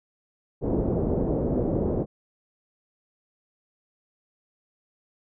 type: low-pass noise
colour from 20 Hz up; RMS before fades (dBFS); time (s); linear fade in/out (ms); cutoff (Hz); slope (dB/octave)
white; -25; 0.61-2.06; 50; 490; 24
effects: none